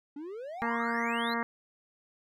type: exponential sweep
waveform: triangle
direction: up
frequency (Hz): 277.2 to 4241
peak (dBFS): -36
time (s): 0.16-1.34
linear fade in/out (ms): 5
type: harmonic tone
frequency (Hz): 233.1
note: A#3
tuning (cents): 0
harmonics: 1 / 2 / 3 / 4 / 5 / 6 / 7 / 8 / 9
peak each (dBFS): -34 / -38 / -40 / -36 / -36 / -41 / -39 / -38 / -42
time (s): 0.62-1.43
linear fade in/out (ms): 0
effects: none